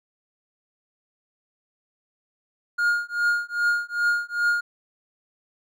triangle tone with tremolo, 1422 Hz, F6, 31 cents sharp, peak -15 dBFS, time 2.78-4.61 s, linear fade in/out 10 ms, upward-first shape triangle, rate 2.5 Hz, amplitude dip 100%, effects none

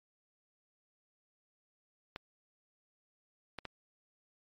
clicks, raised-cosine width 0.3 ms, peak -24 dBFS, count 3, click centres 2.161 / 3.587 / 3.653 s, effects MP3 64 kbps

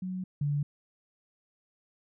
sine tone pair in turn, 185 / 144.85 Hz, F#3 / D3, 0 / -24 cents, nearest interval major third, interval 424 cents, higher first, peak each -32 / -26 dBFS, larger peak second, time 0.02-0.24 / 0.41-0.63 s, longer neither, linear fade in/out 5 ms, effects none

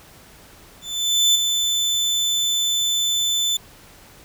30% pulse tone with ADSR envelope, 3520 Hz, A7, in tune, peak -10 dBFS, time 0.81-3.57 s, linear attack 540 ms, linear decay 10 ms, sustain -6 dB, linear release 5 ms, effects pink hiss -47 dBFS RMS until 4.24 s

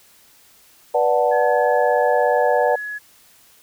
sine chord, B minor seventh, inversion none, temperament equal with one note detuned, 490.2 / 587.3 / 740 / 880 Hz, B4 / D5 / F#5 / A5, -13 / 0 / 0 / 0 cents, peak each -19 / -19 / -20 / -23 dBFS, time 0.94-2.76 s, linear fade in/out 10 ms
sine tone with pitch glide, 1699 to 1687.3 Hz, G#6 to G#6, +39 to +27 cents, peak -26 dBFS, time 1.31-2.99 s, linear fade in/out 20 ms, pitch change -12 cents, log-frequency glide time 2.34-2.46 s
effects white hiss -52 dBFS RMS until 3.62 s

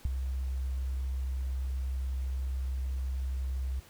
sine tone with ADSR envelope, 65.3 Hz, C2, 3 cents flat, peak -22 dBFS, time 0.05-3.8 s, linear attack 3 ms, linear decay 14 ms, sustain -8 dB, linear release 8 ms, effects pink hiss -56 dBFS RMS until 3.89 s

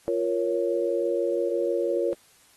sine chord, Bb minor, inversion second, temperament equal with one note detuned, 349.2 / 468.3 / 554.4 Hz, F4 / Bb4 / Db5, 0 / +8 / 0 cents, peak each -27 dBFS, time 0.08-2.13 s, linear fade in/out 0 ms, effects white hiss -58 dBFS RMS until 2.56 s + AAC 32 kbps

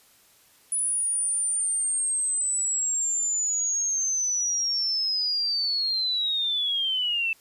sine linear sweep, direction down, 9956 to 2637 Hz, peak -23 dBFS, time 0.72-7.33 s, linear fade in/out 2 ms, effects white hiss -58 dBFS RMS until 7.4 s + resampled to 32000 Hz

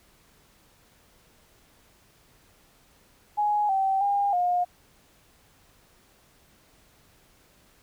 sine tone with pitch steps, 834 / 773 / 806 / 713 Hz, G#5 / G5 / G5 / F5, +7 / -24 / +48 / +36 cents, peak -21 dBFS, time 3.37-4.65 s, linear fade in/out 20 ms, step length 320 ms, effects pink hiss -60 dBFS RMS until 7.82 s

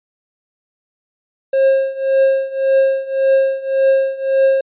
triangle tone with tremolo, 537 Hz, C5, 45 cents sharp, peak -6 dBFS, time 1.53-4.61 s, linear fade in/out 5 ms, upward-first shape triangle, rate 1.8 Hz, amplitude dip 90%, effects resampled to 8000 Hz

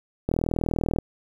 click train, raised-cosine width 2 ms, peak -11 dBFS, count 29, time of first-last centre 0.29-0.987 s, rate 40.2 Hz, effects 8-bit

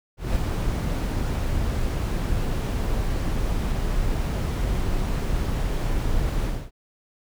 brown noise with ADSR envelope, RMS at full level -21 dBFS, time 0.17-6.71 s, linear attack 190 ms, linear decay 7 ms, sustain -3 dB, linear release 260 ms, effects none

